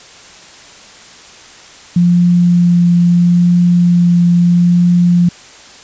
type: tone with vibrato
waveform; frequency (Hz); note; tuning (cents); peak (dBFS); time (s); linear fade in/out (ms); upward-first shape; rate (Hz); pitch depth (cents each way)
sine; 174.61; F3; 0; -6; 1.96-5.29; 5; triangle; 0.76; 10
effects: white hiss -37 dBFS RMS until 5.83 s + resampled to 16000 Hz